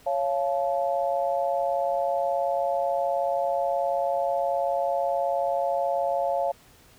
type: chord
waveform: sine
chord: Db augmented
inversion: none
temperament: just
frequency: 554.4 / 693 / 866.2 Hz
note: Db5 / F5 / A5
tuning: 0 / -14 / -27 cents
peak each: -26 / -26 / -31 dBFS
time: 0.06-6.52 s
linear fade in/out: 10 ms
effects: pink hiss -55 dBFS RMS until 6.98 s